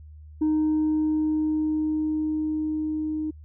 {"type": "tone with level ramp", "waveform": "sine", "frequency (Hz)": 308.9, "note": "D#4", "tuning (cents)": -12, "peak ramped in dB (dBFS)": [-17, -25], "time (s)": [0.41, 3.31], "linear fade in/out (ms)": 10, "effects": ["tanh soft clip ceiling -18 dBFS", "added 76 Hz sine -42 dBFS peak until 3.44 s"]}